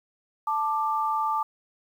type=tone pair together; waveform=sine; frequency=880 / 1182.5 Hz; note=A5 / D6; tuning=0 / +12 cents; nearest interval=perfect fourth; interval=512 cents; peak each=-26 dBFS; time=0.47-1.43 s; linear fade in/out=5 ms; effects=9-bit